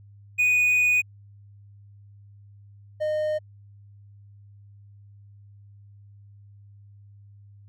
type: tone pair in turn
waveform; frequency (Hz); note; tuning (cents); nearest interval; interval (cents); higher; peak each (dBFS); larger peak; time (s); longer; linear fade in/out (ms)
triangle; 2476 / 613; D#7 / D#5; -9 / -26; 2 octaves; 2417; first; -16 / -21; first; 0.38-1.02 / 3-3.39; first; 20
effects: added 101 Hz sine -47 dBFS peak until 7.68 s